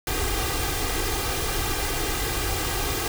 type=noise with comb filter; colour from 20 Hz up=pink; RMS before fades=-26 dBFS; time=0.07-3.08 s; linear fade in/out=2 ms; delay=2.5 ms; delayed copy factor=+0.75; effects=none